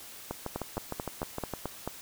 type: two click trains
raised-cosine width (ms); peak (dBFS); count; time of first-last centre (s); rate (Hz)
1; -19 / -18; 9 / 7; 0.31-1.537 / 0.56-1.876; 6.52 / 4.56
effects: white hiss -47 dBFS RMS until 2.01 s